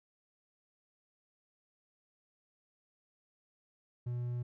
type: tone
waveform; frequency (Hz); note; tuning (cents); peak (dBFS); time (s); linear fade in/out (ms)
triangle; 121.7; B2; -25; -32; 4.06-4.43; 10
effects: none